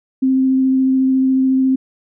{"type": "tone with vibrato", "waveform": "sine", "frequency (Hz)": 262.8, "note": "C4", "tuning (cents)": 8, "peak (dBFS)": -11, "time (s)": [0.22, 1.76], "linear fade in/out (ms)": 10, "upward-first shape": "sine", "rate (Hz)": 14, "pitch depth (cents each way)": 9, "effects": []}